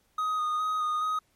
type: tone with vibrato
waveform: triangle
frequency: 1244.5 Hz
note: D#6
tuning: in tune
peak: -24 dBFS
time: 0.18-1.19 s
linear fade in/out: 5 ms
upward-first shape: square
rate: 2.4 Hz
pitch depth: 16 cents each way
effects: pink hiss -69 dBFS RMS until 1.35 s + MP3 64 kbps